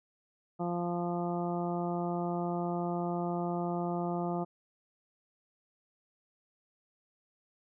harmonic tone, 174.1 Hz, F3, 5 cents flat, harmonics 1 / 2 / 3 / 4 / 5 / 6 / 7, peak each -34 / -36 / -42 / -37 / -42 / -49 / -45 dBFS, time 0.59-4.45 s, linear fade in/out 20 ms, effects none

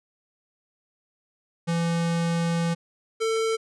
square tone pair in turn, 168.4 / 447 Hz, E3 / A4, +37 / +27 cents, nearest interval octave + perfect fourth, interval 1690 cents, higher second, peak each -23 dBFS, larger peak neither, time 1.67-2.75 / 3.2-3.57 s, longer first, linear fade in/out 20 ms, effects resampled to 22050 Hz

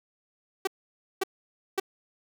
sawtooth tone bursts, 384.4 Hz, G4, 34 cents flat, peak -20 dBFS, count 3, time 0.65-1.799 s, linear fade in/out 5 ms, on 23 ms, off 540 ms, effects none

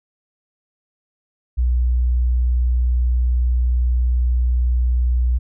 sine tone, 61.2 Hz, B1, 15 cents flat, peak -14 dBFS, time 1.57-5.39 s, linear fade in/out 20 ms, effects none

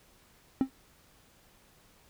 triangle tone with exponential decay, 265.6 Hz, C4, 26 cents sharp, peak -17 dBFS, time 0.61-0.7 s, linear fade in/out 1 ms, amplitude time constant 19 ms, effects pink hiss -62 dBFS RMS until 2.09 s

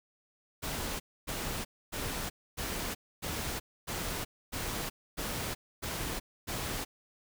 pink noise bursts, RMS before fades -36 dBFS, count 10, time 0.62-6.85 s, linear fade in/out 20 ms, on 380 ms, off 270 ms, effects none

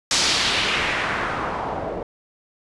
white noise with low-pass filter sweep, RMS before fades -23 dBFS, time 0.11-2.03 s, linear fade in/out 2 ms, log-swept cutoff 5900 to 550 Hz, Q 1.6, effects resampled to 24000 Hz

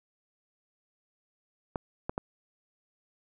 clicks, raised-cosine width 1 ms, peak -17 dBFS, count 3, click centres 1.758 / 2.095 / 2.179 s, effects none

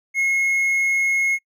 triangle tone, 2166 Hz, C#7, 41 cents flat, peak -15 dBFS, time 0.14-1.39 s, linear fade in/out 50 ms, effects noise-tail reverb RT60 0.1 s tail -25 dB re dry

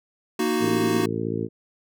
square chord, D# minor, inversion second, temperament equal, 233.1 / 311.1 / 370 Hz, A#3 / D#4 / F#4, 0 / 0 / 0 cents, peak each -27 / -27 / -25 dBFS, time 0.39-1.06 s, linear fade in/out 5 ms
harmonic tone, 56 Hz, A1, 31 cents sharp, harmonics 2 / 3 / 4 / 5 / 6 / 7 / 8, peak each -32 / -32 / -32 / -32 / -32 / -32 / -32 dBFS, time 0.59-1.49 s, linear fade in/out 50 ms
effects none

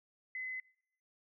sine tone, 2032 Hz, B6, 49 cents sharp, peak -38 dBFS, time 0.35-0.6 s, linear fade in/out 2 ms, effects noise-tail reverb RT60 0.8 s tail -25 dB re dry

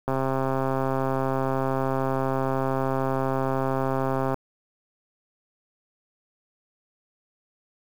click train, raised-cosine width 1 ms, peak -12 dBFS, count 568, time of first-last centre 0.08-4.343 s, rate 133 Hz, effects 7-bit

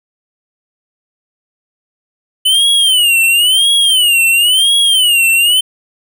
square tone with vibrato, 2990 Hz, F#7, 17 cents sharp, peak -8 dBFS, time 2.45-5.61 s, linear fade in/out 10 ms, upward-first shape sine, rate 0.97 Hz, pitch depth 180 cents each way, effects none

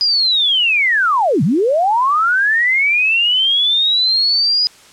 sine linear two-way sweep, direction down then up, 4978 to 129.1 to 4978 Hz, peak -11 dBFS, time 0.01-4.67 s, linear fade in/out 0 ms, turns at 1.43 s, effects white hiss -44 dBFS RMS until 4.92 s + low-pass 8000 Hz 12 dB/octave

